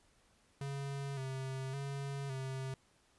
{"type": "tone with vibrato", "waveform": "square", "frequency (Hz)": 135.8, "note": "C#3", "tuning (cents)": -35, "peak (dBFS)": -39, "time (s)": [0.61, 2.74], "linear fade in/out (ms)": 2, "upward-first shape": "square", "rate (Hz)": 0.89, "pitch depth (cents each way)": 41, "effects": ["pink hiss -70 dBFS RMS until 3.18 s", "resampled to 24000 Hz"]}